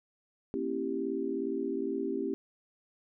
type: chord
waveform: sine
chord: A# diminished seventh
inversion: none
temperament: equal with one note detuned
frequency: 233.1 / 272.7 / 329.6 / 392 Hz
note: A#3 / C#4 / E4 / G4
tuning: 0 / -28 / 0 / 0 cents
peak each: -39 / -35 / -37 / -34 dBFS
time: 0.54-2.34 s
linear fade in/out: 0 ms
effects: none